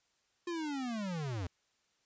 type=linear sweep; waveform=square; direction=down; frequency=354.4 to 82.41 Hz; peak=-36 dBFS; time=0.47-1.47 s; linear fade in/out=5 ms; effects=white hiss -75 dBFS RMS until 2.05 s + resampled to 16000 Hz